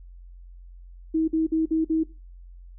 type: tone bursts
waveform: sine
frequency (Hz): 320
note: D#4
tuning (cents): +49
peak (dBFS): -19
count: 5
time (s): 1.14-2.036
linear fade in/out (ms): 10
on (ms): 140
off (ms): 49
effects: noise-tail reverb RT60 0.3 s tail -18 dB re dry + added 44 Hz sine -42 dBFS peak until 2.78 s